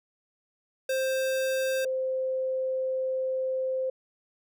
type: tone pair in turn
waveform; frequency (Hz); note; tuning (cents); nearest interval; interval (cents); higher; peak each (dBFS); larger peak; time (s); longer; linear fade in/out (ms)
square / sine; 526 / 521.2; C5 / C5; +9 / -7; unison; 16; first; -26; neither; 0.89-1.85 / 1.85-3.9; second; 5
effects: none